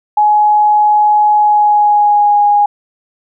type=tone with pitch glide; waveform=sine; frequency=841 to 824.2 Hz; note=G#5 to G#5; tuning=+22 to -13 cents; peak=-6 dBFS; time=0.17-2.66 s; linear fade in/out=5 ms; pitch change=-35 cents; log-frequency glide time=1.35-2.42 s; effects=none